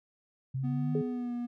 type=linear sweep; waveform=sine; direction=up; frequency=130 to 156.9 Hz; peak=-30 dBFS; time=0.54-1.02 s; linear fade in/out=10 ms
type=tone with pitch glide; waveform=triangle; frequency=248.2 to 240.9 Hz; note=B3 to B3; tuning=+9 to -43 cents; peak=-30 dBFS; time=0.63-1.47 s; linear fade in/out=20 ms; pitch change=-52 cents; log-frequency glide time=1.1-1.33 s
type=tone with exponential decay; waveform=sine; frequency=420 Hz; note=G#4; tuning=19 cents sharp; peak=-27 dBFS; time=0.95-1.41 s; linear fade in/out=2 ms; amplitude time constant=100 ms
effects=none